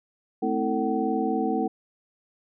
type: tone cluster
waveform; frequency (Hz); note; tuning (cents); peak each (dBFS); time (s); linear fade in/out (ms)
sine; 218.8 / 259.3 / 323.9 / 448.1 / 758; A3 / C4 / E4 / A4 / F#5; -9 / -15 / -30 / +32 / +42; -29; 0.42-1.68; 10
effects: none